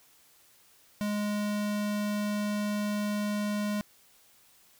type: tone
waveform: square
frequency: 207.7 Hz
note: G#3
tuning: in tune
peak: -29 dBFS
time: 1.01-3.81 s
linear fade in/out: 0 ms
effects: white hiss -61 dBFS RMS until 4.79 s